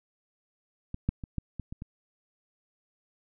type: clicks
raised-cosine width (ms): 5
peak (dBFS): -22 / -13 / -25 / -18 / -23 / -26 / -26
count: 7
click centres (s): 0.944 / 1.09 / 1.238 / 1.383 / 1.597 / 1.725 / 1.821
effects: none